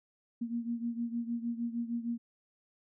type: beating tone pair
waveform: sine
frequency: 233.2 / 239.7 Hz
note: A#3 / A#3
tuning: +1 / +48 cents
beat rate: 6.5 Hz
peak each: -34 / -38 dBFS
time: 0.41-2.18 s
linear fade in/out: 10 ms
effects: none